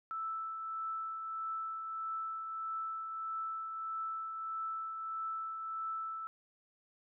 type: tone with tremolo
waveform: sine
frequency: 1318.5 Hz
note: E6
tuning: in tune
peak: -35 dBFS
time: 0.11-6.27 s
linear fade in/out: 0 ms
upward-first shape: triangle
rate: 1.6 Hz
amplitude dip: 40%
effects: none